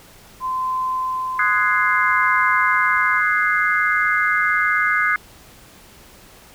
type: tone with tremolo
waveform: sine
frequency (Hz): 1031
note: C6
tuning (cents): -26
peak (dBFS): -19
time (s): 0.4-3.22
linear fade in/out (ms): 50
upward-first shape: sine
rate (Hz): 0.62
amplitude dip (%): 40
type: chord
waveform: sine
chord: Ab dominant seventh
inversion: second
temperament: equal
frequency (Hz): 1244.5 / 1480 / 1661.2 / 2093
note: Eb6 / Gb6 / Ab6 / C7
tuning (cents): 0 / 0 / 0 / 0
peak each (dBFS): -21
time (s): 1.39-5.16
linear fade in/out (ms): 2
effects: pink hiss -46 dBFS RMS until 6.54 s